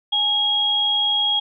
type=tone pair together; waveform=sine; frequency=834 / 3288 Hz; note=G#5 / G#7; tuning=+7 / -18 cents; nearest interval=2 octaves; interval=2375 cents; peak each=-27 / -17 dBFS; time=0.12-1.4 s; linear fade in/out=10 ms; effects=none